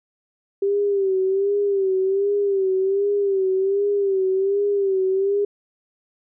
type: tone with vibrato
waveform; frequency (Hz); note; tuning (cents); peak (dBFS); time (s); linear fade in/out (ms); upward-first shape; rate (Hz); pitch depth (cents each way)
sine; 392; G4; 0; -17; 0.62-5.45; 5; sine; 1.3; 68
effects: none